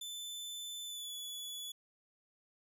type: tone with pitch glide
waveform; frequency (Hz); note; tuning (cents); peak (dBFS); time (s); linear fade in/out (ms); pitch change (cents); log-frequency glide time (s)
sawtooth; 3520 to 3418; A7 to G#7; 0 to +49; -39; 0.01-1.72; 5; -51; 0.86-1.12
effects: none